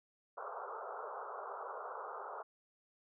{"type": "band-pass noise", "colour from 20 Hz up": "white", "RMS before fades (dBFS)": -45, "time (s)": [0.37, 2.43], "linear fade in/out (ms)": 10, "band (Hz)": [400, 1400], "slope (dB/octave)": 96, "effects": []}